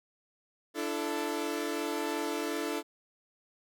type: chord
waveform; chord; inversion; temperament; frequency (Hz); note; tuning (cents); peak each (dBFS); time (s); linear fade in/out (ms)
sawtooth; D suspended second; none; equal with one note detuned; 293.7 / 336.4 / 440; D4 / E4 / A4; 0 / +35 / 0; -32; 0.74-2.83; 50
effects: none